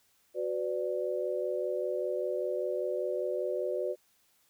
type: chord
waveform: sine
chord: B minor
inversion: second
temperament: equal with one note detuned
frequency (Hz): 370 / 502.2 / 587.3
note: F#4 / B4 / D5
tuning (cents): 0 / +29 / 0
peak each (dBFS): -34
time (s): 0.34-3.96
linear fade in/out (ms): 50
effects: white hiss -69 dBFS RMS until 4.49 s